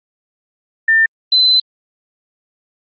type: tone pair in turn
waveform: sine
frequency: 1800 / 4041 Hz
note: A6 / B7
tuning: +39 / +39 cents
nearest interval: octave + major second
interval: 1400 cents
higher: second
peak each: -8 dBFS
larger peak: neither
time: 0.88-1.06 / 1.32-1.6 s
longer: second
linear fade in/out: 5 ms
effects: Opus 32 kbps